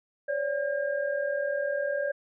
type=tone cluster; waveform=sine; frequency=536 / 576 / 1611 Hz; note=C5 / D5 / G6; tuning=+42 / -34 / +47 cents; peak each=-33 / -28 / -34 dBFS; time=0.28-2.12 s; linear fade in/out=10 ms; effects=none